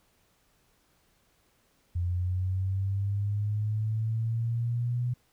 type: linear sweep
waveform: sine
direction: up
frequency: 87 to 123.47 Hz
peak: -26 dBFS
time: 1.95-5.14 s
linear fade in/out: 10 ms
effects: pink hiss -68 dBFS RMS until 5.32 s